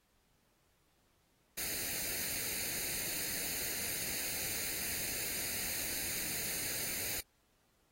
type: noise with comb filter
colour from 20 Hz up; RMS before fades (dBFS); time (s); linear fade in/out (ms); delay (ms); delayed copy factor
white; -38; 1.57-7.21; 10; 0.45; +0.75
effects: pink hiss -74 dBFS RMS until 7.91 s + AAC 48 kbps